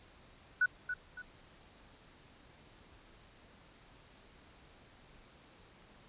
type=tone with echo; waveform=sine; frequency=1478 Hz; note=F#6; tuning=2 cents flat; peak=-25 dBFS; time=0.61-0.66 s; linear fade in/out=5 ms; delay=280 ms; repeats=2; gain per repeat=-9 dB; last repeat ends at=1.22 s; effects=pink hiss -60 dBFS RMS until 6.08 s + resampled to 8000 Hz